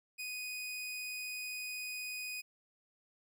sawtooth tone, 2489 Hz, D#7, in tune, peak -36 dBFS, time 0.18-2.42 s, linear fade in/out 20 ms, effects none

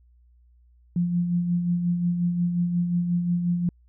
sine tone with tremolo, 174.61 Hz, F3, in tune, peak -19 dBFS, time 0.96-3.69 s, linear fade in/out 2 ms, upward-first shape sine, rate 5.6 Hz, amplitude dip 45%, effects added 60 Hz sine -54 dBFS peak until 3.88 s

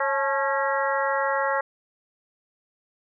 harmonic tone with a mistuned harmonic, 273.4 Hz, C#4, 24 cents flat, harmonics 2 / 3 / 4 / 5 / 6 / 7, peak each -26 / -28 / -29 / -30 / -31 / -31 dBFS, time 0-1.61 s, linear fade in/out 5 ms, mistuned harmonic 3, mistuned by +83 cents, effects none

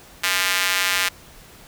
square tone with high-pass filter, 93.4 Hz, F#2, 17 cents sharp, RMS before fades -21 dBFS, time 0.23-1.09 s, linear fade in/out 10 ms, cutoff 1900 Hz, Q 1.2, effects pink hiss -46 dBFS RMS until 1.67 s

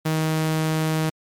sawtooth tone, 157.8 Hz, D#3, 25 cents sharp, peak -16 dBFS, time 0.05-1.1 s, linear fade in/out 10 ms, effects MP3 96 kbps

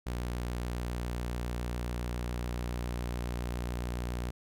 sawtooth tone with vibrato, 60.2 Hz, B1, 44 cents flat, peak -29 dBFS, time 0.06-4.31 s, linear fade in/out 10 ms, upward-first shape sine, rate 7.2 Hz, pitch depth 17 cents each way, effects none

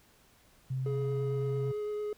sine tone, 130.81 Hz, C3, in tune, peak -30 dBFS, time 0.7-1.72 s, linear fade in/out 10 ms
triangle tone with vibrato, 419.7 Hz, G#4, 18 cents sharp, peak -30 dBFS, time 0.86-2.13 s, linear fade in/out 2 ms, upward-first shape triangle, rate 8.9 Hz, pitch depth 11 cents each way
effects tanh soft clip ceiling -22 dBFS + pink hiss -63 dBFS RMS until 2.17 s

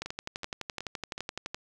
two click trains, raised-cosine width 0.2 ms, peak -17 / -20 dBFS, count 19 / 4, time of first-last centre 0.02-1.545 / 0.06-1.179 s, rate 11.8 / 2.68 Hz, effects none

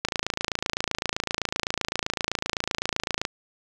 click train, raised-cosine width 0.2 ms, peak -7 dBFS, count 90, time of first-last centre 0.05-3.251 s, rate 27.8 Hz, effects none

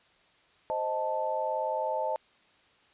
sine chord, A diminished, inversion first, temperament equal, 523.3 / 622.3 / 880 Hz, C5 / Eb5 / A5, 0 / 0 / 0 cents, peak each -34 / -32 / -31 dBFS, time 0.7-2.16 s, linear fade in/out 0 ms, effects white hiss -63 dBFS RMS until 2.93 s + resampled to 8000 Hz

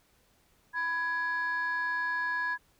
sine tone pair together, 992 / 1670.3 Hz, B5 / G#6, +7 / +9 cents, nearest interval major sixth, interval 902 cents, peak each -32 / -28 dBFS, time 0.73-2.58 s, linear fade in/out 50 ms, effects tanh soft clip ceiling -25 dBFS + pink hiss -67 dBFS RMS until 2.79 s

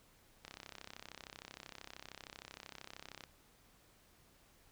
click train, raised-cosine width 0.2 ms, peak -30 dBFS, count 93, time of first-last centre 0.45-3.238 s, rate 33 Hz, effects pink hiss -67 dBFS RMS until 4.71 s

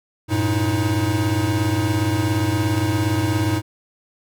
square tone cluster, 97.2 / 114.4 / 315.6 Hz, G2 / A#2 / D#4, -14 / -32 / +25 cents, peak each -23 dBFS, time 0.28-3.62 s, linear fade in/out 50 ms, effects none

